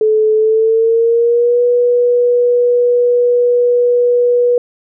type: tone with pitch glide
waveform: sine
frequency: 433.1 to 486.1 Hz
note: A4 to B4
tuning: -27 to -28 cents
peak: -8 dBFS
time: 0.01-4.58 s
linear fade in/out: 2 ms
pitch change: +199 cents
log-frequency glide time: 0.35-1.62 s
effects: none